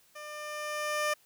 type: tone with level ramp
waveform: 15% pulse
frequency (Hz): 600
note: D5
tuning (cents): +37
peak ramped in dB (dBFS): -36 to -20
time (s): 0.15-1.14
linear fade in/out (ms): 10
effects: white hiss -64 dBFS RMS until 1.25 s

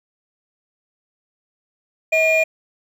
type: tone pair together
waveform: triangle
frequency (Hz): 640 / 2419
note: D#5 / D#7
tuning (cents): +49 / -49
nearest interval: octave + major seventh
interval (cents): 2302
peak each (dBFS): -14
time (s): 2.12-2.44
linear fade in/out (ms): 10
effects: tanh soft clip ceiling -5 dBFS

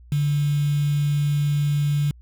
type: tone with quantisation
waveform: sine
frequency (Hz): 145.6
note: D3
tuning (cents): -15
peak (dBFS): -18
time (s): 0.12-2.11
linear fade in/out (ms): 2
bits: 6
effects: added 60 Hz sine -44 dBFS peak until 2.21 s

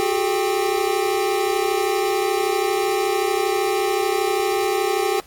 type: tone cluster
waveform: square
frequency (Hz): 363.9 / 395.9 / 429.1 / 789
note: F#4 / G4 / A4 / G5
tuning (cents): -29 / +17 / -43 / +11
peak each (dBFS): -25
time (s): 0-5.2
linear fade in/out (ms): 0
effects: pink hiss -49 dBFS RMS until 5.26 s + AAC 64 kbps

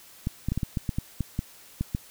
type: clicks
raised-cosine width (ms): 5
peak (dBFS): -14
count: 12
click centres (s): 0.271 / 0.486 / 0.52 / 0.576 / 0.632 / 0.772 / 0.892 / 0.985 / 1.207 / 1.391 / 1.81 / 1.949
effects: white hiss -51 dBFS RMS until 2.1 s

